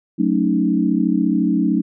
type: chord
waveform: sine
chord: D# half-diminished seventh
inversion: first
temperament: equal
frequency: 185 / 220 / 277.2 / 311.1 Hz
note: F#3 / A3 / C#4 / D#4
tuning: 0 / 0 / 0 / 0 cents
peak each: -20 dBFS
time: 0.18-1.82 s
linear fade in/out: 20 ms
effects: none